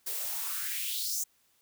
blue noise with high-pass filter sweep, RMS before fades -34 dBFS, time 0.06-1.24 s, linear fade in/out 10 ms, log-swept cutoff 360 to 7100 Hz, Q 3.9, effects white hiss -69 dBFS RMS until 1.61 s

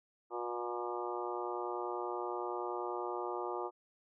harmonic tone with a mistuned harmonic, 120 Hz, B2, 49 cents flat, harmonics 3 / 4 / 5 / 6 / 7 / 8 / 9 / 10, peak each -40 / -44 / -47 / -45 / -44 / -45 / -48 / -45 dBFS, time 0.3-3.71 s, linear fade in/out 50 ms, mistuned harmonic 8, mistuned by -19 cents, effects none

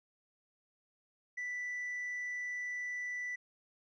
triangle tone with tanh clipping, 1975.5 Hz, B6, in tune, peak -37 dBFS, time 1.37-3.36 s, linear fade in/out 10 ms, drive 6 dB, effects none

